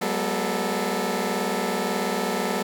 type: tone cluster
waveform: 15% pulse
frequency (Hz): 186.5 / 204.9 / 241.3 / 439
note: F#3 / G#3 / B3 / A4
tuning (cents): +14 / -23 / -40 / -4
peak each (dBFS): -23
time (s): 0.01-2.63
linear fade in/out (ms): 10
effects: none